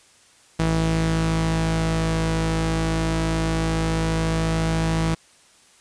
sawtooth tone pair together, 54.23 / 162.5 Hz, A1 / E3, -24 / -24 cents, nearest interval octave + perfect fifth, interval 1900 cents, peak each -21 / -17 dBFS, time 0.59-5.15 s, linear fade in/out 10 ms, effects white hiss -54 dBFS RMS until 5.8 s + resampled to 22050 Hz

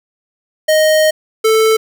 square tone pair in turn, 622.3 / 440.9 Hz, D#5 / A4, 0 / +4 cents, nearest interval tritone, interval 596 cents, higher first, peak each -9 dBFS, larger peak neither, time 0.68-1.11 / 1.44-1.77 s, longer first, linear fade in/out 10 ms, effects none

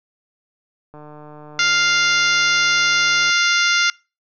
click train, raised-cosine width 1 ms, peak -26 dBFS, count 355, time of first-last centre 0.94-3.3 s, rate 150 Hz
harmonic tone, 698.5 Hz, F5, in tune, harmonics 2 / 3 / 4 / 5 / 6 / 7 / 8 / 9, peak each -18 / -20 / -24 / -24 / -26 / -26 / -26 / -28 dBFS, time 1.59-3.9 s, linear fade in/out 2 ms
effects noise-tail reverb RT60 0.3 s tail -25 dB re dry

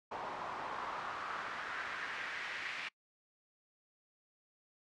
pink noise with band-pass filter sweep, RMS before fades -42 dBFS, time 0.11-2.89 s, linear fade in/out 10 ms, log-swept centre 850 to 2200 Hz, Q 2.3, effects noise-tail reverb RT60 0.1 s tail -25 dB re dry + low-pass 6000 Hz 12 dB/octave

